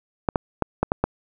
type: clicks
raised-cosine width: 1 ms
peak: -5 dBFS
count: 6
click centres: 0.288 / 0.358 / 0.623 / 0.83 / 0.919 / 1.04 s
effects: none